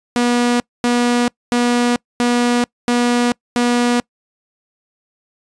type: tone bursts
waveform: sawtooth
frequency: 241.8 Hz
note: B3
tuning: 36 cents flat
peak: -9 dBFS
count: 6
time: 0.16-4 s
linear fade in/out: 0 ms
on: 440 ms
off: 240 ms
effects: noise-tail reverb RT60 0.1 s tail -26 dB re dry + resampled to 22050 Hz